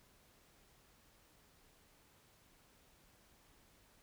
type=silence; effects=pink hiss -68 dBFS RMS until 4.02 s